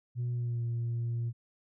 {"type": "tone with pitch glide", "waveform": "sine", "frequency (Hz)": [121.7, 117.55], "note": ["B2", "A#2"], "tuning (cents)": [-25, 15], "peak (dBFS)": -28, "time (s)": [0.15, 1.33], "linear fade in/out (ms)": 50, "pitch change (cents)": -60, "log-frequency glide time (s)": [0.32, 0.63], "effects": ["tanh soft clip ceiling -28 dBFS"]}